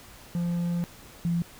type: tone pair in turn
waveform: triangle / sine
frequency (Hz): 172.9 / 170.62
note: F3 / F3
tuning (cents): -17 / -40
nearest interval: unison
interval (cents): 23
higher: first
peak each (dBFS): -23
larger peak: neither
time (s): 0.35-0.84 / 1.25-1.42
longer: first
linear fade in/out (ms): 0
effects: pink hiss -49 dBFS RMS until 1.59 s